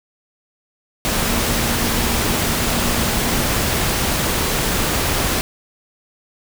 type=tone in noise; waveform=sine; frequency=232.7 Hz; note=A#3; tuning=3 cents flat; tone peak=-27 dBFS; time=1.28-3.47 s; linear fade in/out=0 ms; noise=pink; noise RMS=-19 dBFS; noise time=1.05-5.41 s; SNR=-11 dB; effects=none